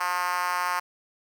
5% pulse tone with high-pass filter, 178.8 Hz, F3, 41 cents sharp, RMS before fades -27 dBFS, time 0-0.8 s, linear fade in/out 10 ms, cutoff 980 Hz, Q 3.1, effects none

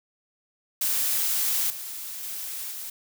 blue noise with level steps, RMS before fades -25 / -36 / -34 / -36 dBFS, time 0.81-2.9 s, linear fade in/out 5 ms, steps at 1.7 / 2.23 / 2.71 s, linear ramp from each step 2 ms, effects none

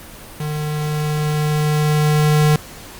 square tone with level ramp, 151.1 Hz, D3, 50 cents sharp, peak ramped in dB -22 to -11 dBFS, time 0.4-2.56 s, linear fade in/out 2 ms, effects pink hiss -37 dBFS RMS until 2.99 s + Opus 32 kbps

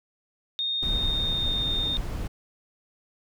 sine tone with pitch glide, 3686 to 3654 Hz, A#7 to A#7, -20 to -35 cents, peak -25 dBFS, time 0.59-1.97 s, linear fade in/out 0 ms, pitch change -15 cents, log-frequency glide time 0.82-1.61 s
brown noise, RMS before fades -30 dBFS, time 0.82-2.28 s, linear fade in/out 10 ms
effects none

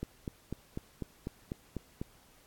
click train, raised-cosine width 3 ms, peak -23 dBFS, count 9, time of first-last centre 0.03-2.015 s, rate 4.03 Hz, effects pink hiss -62 dBFS RMS until 2.46 s + AAC 64 kbps

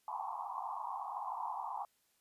white band-pass noise, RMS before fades -41 dBFS, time 0.08-1.85 s, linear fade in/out 2 ms, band 740 to 1100 Hz, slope 96 dB/octave, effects white hiss -75 dBFS RMS until 2.2 s + resampled to 32000 Hz

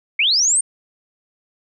sine linear sweep, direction up, 2116 to 8870 Hz, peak -13 dBFS, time 0.19-0.61 s, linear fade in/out 5 ms, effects none

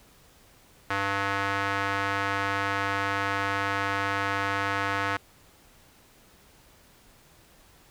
square tone with band-pass filter, 99 Hz, G2, 18 cents sharp, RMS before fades -28 dBFS, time 0.9-5.17 s, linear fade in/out 5 ms, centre 1500 Hz, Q 1.6, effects pink hiss -57 dBFS RMS until 7.9 s

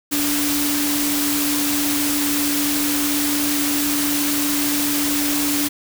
sine tone in noise, 290.5 Hz, D4, 19 cents flat, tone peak -21 dBFS, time 0.11-5.69 s, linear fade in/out 20 ms, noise white, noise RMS -22 dBFS, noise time 0.11-5.69 s, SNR -2 dB, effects none

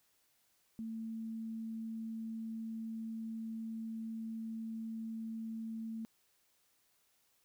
sine tone, 224 Hz, A3, 31 cents sharp, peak -39 dBFS, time 0.79-6.05 s, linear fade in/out 0 ms, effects white hiss -74 dBFS RMS until 7.44 s

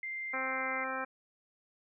sine tone with pitch glide, 2093 to 2079 Hz, C7 to C7, 0 to -12 cents, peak -36 dBFS, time 0.03-0.84 s, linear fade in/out 2 ms, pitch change -12 cents, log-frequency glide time 0.5-0.7 s
harmonic tone, 262.4 Hz, C4, 5 cents sharp, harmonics 1 / 2 / 3 / 4 / 5 / 6 / 7 / 9, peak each -45 / -41 / -42 / -42 / -40 / -40 / -46 / -45 dBFS, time 0.33-1.05 s, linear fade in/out 10 ms
effects none

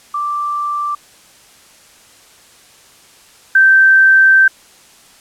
sine tone pair in turn, 1174.7 / 1557.2 Hz, D6 / G6, 0 / -12 cents, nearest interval perfect fourth, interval 488 cents, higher second, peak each -16 / -5 dBFS, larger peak second, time 0.14-0.95 / 3.55-4.48 s, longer second, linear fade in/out 5 ms, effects white hiss -45 dBFS RMS until 5.2 s + low-pass 10000 Hz 12 dB/octave

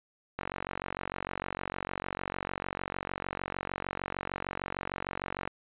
click train, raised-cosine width 0.5 ms, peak -18 dBFS, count 238, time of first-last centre 0.39-5.476 s, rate 46.6 Hz, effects resampled to 8000 Hz

